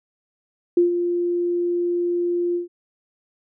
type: tone with ADSR envelope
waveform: sine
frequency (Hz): 349.2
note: F4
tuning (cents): 0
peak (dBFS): -11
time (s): 0.77-2.68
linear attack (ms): 4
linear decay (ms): 130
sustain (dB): -8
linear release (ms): 130
effects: none